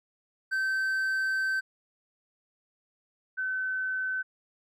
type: tone pair in turn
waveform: triangle / sine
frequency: 1546 / 1523 Hz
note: G6 / F#6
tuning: -24 / +50 cents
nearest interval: unison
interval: 26 cents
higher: first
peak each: -24 / -28 dBFS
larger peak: first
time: 0.51-1.61 / 3.37-4.23 s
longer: first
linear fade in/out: 20 ms
effects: none